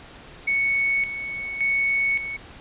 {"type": "tone with tremolo", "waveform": "sine", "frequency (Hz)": 2218, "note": "C#7", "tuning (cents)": 0, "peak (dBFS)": -19, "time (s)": [0.47, 2.37], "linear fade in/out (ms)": 10, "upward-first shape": "square", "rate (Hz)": 0.88, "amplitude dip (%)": 65, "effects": ["pink hiss -44 dBFS RMS until 2.6 s", "resampled to 8000 Hz"]}